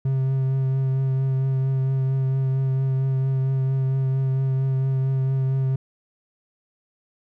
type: tone with vibrato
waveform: triangle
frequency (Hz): 133.1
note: C3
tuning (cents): +30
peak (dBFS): -17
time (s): 0.05-5.76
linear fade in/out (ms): 5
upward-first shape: triangle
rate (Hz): 4.4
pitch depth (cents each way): 19
effects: none